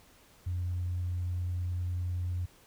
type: tone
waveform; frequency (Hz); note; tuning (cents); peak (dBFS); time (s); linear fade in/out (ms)
sine; 89; F2; +33; -29; 0.46-2.46; 10
effects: tanh soft clip ceiling -26 dBFS + pink hiss -60 dBFS RMS until 2.66 s